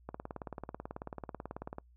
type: click train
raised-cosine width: 1 ms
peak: -26 dBFS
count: 32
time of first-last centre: 0.09-1.784 s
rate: 18.3 Hz
effects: noise-tail reverb RT60 0.1 s tail -26 dB re dry + added 60 Hz sine -59 dBFS peak until 1.96 s